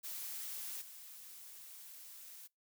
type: noise with level steps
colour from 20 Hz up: blue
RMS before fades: -44 / -53 dBFS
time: 0.03-2.48 s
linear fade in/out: 20 ms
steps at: 0.81 s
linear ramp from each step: 10 ms
effects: noise-tail reverb RT60 0.2 s tail -25 dB re dry